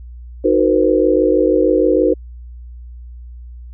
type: chord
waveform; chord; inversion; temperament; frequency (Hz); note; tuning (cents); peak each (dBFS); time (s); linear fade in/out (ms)
sine; C half-diminished seventh; first; equal with one note detuned; 311.1 / 370 / 466.2 / 512.5; Eb4 / Gb4 / Bb4 / C5; 0 / 0 / 0 / -36; -16; 0.44-2.14; 10
effects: added 60 Hz sine -31 dBFS peak until 3.73 s